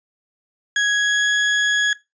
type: tone with pitch glide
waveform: 35% pulse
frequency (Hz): 1661.2 to 1673.7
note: G#6 to G#6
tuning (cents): 0 to +13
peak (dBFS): -14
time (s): 0.76-1.93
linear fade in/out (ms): 2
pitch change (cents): +13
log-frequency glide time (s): 0.89-1.34
effects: noise-tail reverb RT60 0.2 s tail -18 dB re dry + resampled to 16000 Hz